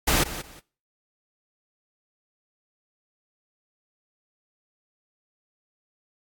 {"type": "noise with echo", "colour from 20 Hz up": "pink", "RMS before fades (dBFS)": -21, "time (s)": [0.07, 0.24], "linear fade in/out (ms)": 10, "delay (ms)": 180, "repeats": 2, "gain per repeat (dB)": -13, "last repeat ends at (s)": 0.6, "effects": ["noise-tail reverb RT60 0.4 s tail -22 dB re dry", "AAC 64 kbps"]}